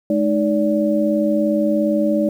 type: tone cluster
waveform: sine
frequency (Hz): 212.3 / 309.5 / 577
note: G#3 / D#4 / D5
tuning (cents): +38 / -9 / -31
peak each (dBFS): -19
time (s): 0.1-2.29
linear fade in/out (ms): 2
effects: 8-bit